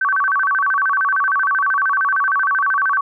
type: tone with vibrato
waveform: sine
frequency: 1318.5 Hz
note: E6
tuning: in tune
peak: -14 dBFS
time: 0.01-3.01 s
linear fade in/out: 5 ms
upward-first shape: square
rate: 13 Hz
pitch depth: 270 cents each way
effects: none